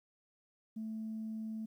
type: tone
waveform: sine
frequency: 220 Hz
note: A3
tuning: in tune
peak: -37 dBFS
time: 0.76-1.66 s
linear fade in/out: 10 ms
effects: tanh soft clip ceiling -34 dBFS + 12-bit